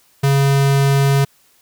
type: tone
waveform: square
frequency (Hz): 138.5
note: C#3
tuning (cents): -1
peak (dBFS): -12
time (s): 0.23-1.25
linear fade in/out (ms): 10
effects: white hiss -55 dBFS RMS until 1.61 s